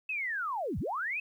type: linear two-way sweep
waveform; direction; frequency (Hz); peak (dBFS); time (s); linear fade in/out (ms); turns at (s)
sine; down then up; 2637 to 53.4 to 2637; -31; 0.09-1.2; 5; 0.79
effects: 11-bit